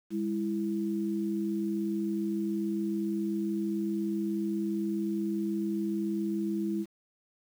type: tone pair together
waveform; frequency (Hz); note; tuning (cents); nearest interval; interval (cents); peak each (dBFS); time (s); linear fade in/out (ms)
sine; 203.4 / 330.7; G#3 / E4; -36 / +6; minor sixth; 842; -31 / -31; 0.1-6.86; 50
effects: 9-bit